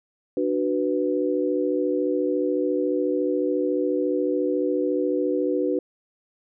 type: chord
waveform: sine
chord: B minor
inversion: first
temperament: just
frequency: 296.3 / 370.4 / 493.9 Hz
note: D4 / F#4 / B4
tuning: +15 / +2 / 0 cents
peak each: -25 dBFS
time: 0.37-5.79 s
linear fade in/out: 2 ms
effects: none